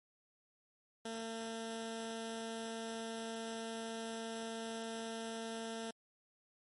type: tone with notch filter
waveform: 10% pulse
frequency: 226.3 Hz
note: A3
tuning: 49 cents sharp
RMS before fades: -43 dBFS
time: 1.05-5.91 s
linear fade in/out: 5 ms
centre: 1100 Hz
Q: 1.7
effects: MP3 48 kbps